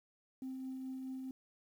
sine tone with tremolo, 261.6 Hz, C4, in tune, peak -38 dBFS, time 0.42-1.31 s, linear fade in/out 2 ms, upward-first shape triangle, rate 4.7 Hz, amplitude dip 30%, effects tanh soft clip ceiling -37 dBFS + 11-bit

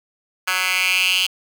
10% pulse tone with high-pass filter sweep, 185 Hz, F#3, in tune, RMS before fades -19 dBFS, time 0.47-1.27 s, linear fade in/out 10 ms, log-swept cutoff 1700 to 3100 Hz, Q 4.6, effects 7-bit

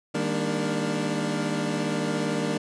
25% pulse chord, Eb major seventh, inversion none, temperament equal with one note detuned, 155.56 / 200.6 / 233.1 / 293.7 Hz, Eb3 / G3 / Bb3 / D4, 0 / +40 / 0 / 0 cents, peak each -27 dBFS, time 0.14-2.58 s, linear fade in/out 10 ms, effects resampled to 22050 Hz

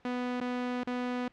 sawtooth tone with dropouts, 247.7 Hz, B3, 5 cents sharp, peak -27 dBFS, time 0.05-1.28 s, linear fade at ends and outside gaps 2 ms, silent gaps 0.403-0.411 / 0.834-0.872 s, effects pink hiss -64 dBFS RMS until 1.32 s + low-pass 3000 Hz 12 dB/octave

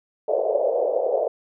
pink band-pass noise, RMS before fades -22 dBFS, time 0.28-1.28 s, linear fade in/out 5 ms, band 470 to 650 Hz, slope 48 dB/octave, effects none

